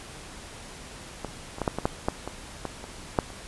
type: clicks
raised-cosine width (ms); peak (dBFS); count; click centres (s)
1; -17 / -22 / -13 / -9 / -14 / -8 / -9 / -18 / -16 / -24 / -6 / -28; 12; 1.247 / 1.584 / 1.617 / 1.678 / 1.786 / 1.855 / 2.085 / 2.276 / 2.653 / 2.841 / 3.188 / 3.303
effects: pink hiss -43 dBFS RMS until 3.47 s + resampled to 24000 Hz